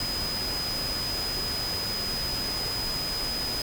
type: tone in noise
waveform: sine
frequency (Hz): 4997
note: D#8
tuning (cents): +7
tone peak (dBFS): -29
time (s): 0-3.62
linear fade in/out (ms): 2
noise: pink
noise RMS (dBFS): -34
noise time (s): 0-3.62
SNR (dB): +2
effects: none